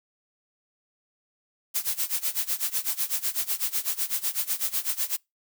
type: noise with tremolo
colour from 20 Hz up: blue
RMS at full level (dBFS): -25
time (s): 1.74-5.17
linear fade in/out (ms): 20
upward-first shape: sine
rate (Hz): 8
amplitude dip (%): 90
effects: noise-tail reverb RT60 0.2 s tail -26 dB re dry